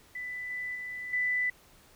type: tone with level steps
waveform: sine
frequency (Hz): 1991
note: B6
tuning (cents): +14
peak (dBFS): -35 / -33 / -36 / -26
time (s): 0.15-1.5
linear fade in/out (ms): 5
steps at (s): 0.5 / 0.75 / 1.13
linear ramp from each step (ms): 5
effects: pink hiss -59 dBFS RMS until 1.95 s